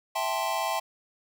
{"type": "chord", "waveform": "square", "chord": "A minor seventh", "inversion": "second", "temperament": "equal", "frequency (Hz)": [659.3, 784, 880, 1046.5], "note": ["E5", "G5", "A5", "C6"], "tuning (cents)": [0, 0, 0, 0], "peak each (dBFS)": -33, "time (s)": [0.15, 0.8], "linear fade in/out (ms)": 10, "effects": []}